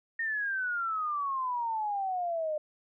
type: exponential sweep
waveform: sine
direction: down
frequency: 1850 to 600 Hz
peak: -29 dBFS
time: 0.19-2.58 s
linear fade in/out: 5 ms
effects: none